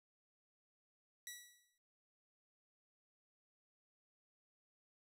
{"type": "tone with exponential decay", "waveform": "10% pulse", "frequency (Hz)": 1943, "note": "B6", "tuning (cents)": -29, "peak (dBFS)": -36, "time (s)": [1.27, 1.78], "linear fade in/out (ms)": 1, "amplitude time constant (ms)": 110, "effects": []}